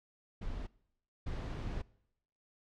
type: noise bursts at uneven times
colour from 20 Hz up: brown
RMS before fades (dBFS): -39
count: 2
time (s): 0.41-0.67 / 1.26-1.82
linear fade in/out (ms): 10
effects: noise-tail reverb RT60 0.8 s tail -23 dB re dry + low-pass 5000 Hz 12 dB/octave